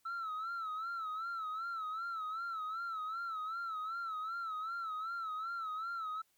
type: tone with vibrato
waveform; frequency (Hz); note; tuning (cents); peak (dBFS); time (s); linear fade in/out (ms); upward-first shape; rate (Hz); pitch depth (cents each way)
sine; 1318.5; E6; 0; -35; 0.05-6.22; 10; sine; 2.6; 92
effects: tanh soft clip ceiling -36 dBFS + white hiss -75 dBFS RMS until 6.37 s